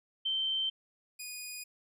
sine / 10% pulse tone pair in turn, 3112 / 2470 Hz, G7 / D#7, -13 / -13 cents, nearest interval major third, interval 400 cents, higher first, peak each -29 / -31 dBFS, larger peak first, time 0.25-0.7 / 1.19-1.64 s, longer neither, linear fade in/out 10 ms, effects resampled to 32000 Hz

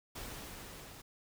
pink noise with level ramp, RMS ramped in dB -44 to -52 dBFS, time 0.15-1.02 s, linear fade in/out 10 ms, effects none

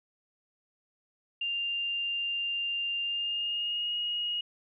sine tone with pitch glide, 2794 to 2879 Hz, F7 to F#7, 0 to -48 cents, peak -29 dBFS, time 1.41-4.41 s, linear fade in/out 5 ms, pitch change +52 cents, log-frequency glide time 3.02-3.95 s, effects none

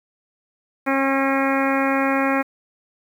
harmonic tone, 271.2 Hz, C#4, 38 cents flat, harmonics 1 / 2 / 3 / 4 / 5 / 6 / 7 / 8 / 9, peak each -21 / -24 / -26 / -27 / -28 / -29 / -29 / -30 / -31 dBFS, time 0.86-2.43 s, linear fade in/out 20 ms, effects 8-bit

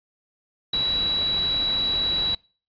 sine tone in noise, 3913 Hz, B7, 17 cents flat, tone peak -21 dBFS, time 0.73-2.35 s, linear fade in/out 5 ms, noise pink, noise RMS -34 dBFS, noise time 0.73-2.35 s, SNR +10 dB, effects noise-tail reverb RT60 0.4 s tail -25 dB re dry + resampled to 11025 Hz

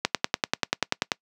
click train, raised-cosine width 0.2 ms, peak -3 dBFS, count 12, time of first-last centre 0.05-1.118 s, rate 10.3 Hz, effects noise-tail reverb RT60 0.1 s tail -25 dB re dry + high-pass 150 Hz 12 dB/octave

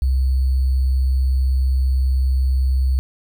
sine tone with sample-and-hold, 65.41 Hz, C2, in tune, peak -14 dBFS, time 0.02-2.99 s, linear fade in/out 0 ms, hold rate 4410 Hz, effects none

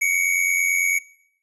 square tone pair together, 2175 / 2264 Hz, C#7 / C#7, -33 / +36 cents, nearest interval minor second, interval 69 cents, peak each -24 / -20 dBFS, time 0.01-0.99 s, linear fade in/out 10 ms, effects noise-tail reverb RT60 0.7 s tail -21 dB re dry + resampled to 32000 Hz

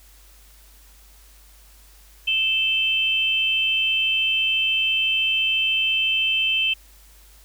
sine tone pair together, 2635 / 3103 Hz, E7 / G7, -1 / -18 cents, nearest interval minor third, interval 283 cents, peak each -21 dBFS, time 2.27-6.74 s, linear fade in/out 10 ms, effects added 50 Hz sine -49 dBFS peak until 7.44 s + white hiss -53 dBFS RMS until 7.44 s

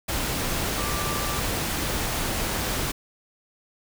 sine tone in noise, 1174.7 Hz, D6, in tune, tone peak -33 dBFS, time 0.77-1.4 s, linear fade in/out 10 ms, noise pink, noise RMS -27 dBFS, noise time 0.08-2.92 s, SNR -9 dB, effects none

